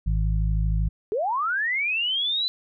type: harmonic tone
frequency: 52.8 Hz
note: G#1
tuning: 29 cents sharp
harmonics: 1 / 2 / 3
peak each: -21 / -28 / -29 dBFS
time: 0.06-0.89 s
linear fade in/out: 10 ms
type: linear sweep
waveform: sine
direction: up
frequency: 391.2 to 4049 Hz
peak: -22 dBFS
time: 1.12-2.48 s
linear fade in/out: 0 ms
effects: none